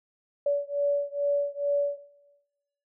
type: beating tone pair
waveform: sine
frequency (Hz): 571 / 573.3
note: D5 / D5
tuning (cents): -49 / -42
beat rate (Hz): 2.3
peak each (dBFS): -27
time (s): 0.46-1.98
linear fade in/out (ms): 5
effects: noise-tail reverb RT60 1.0 s tail -17 dB re dry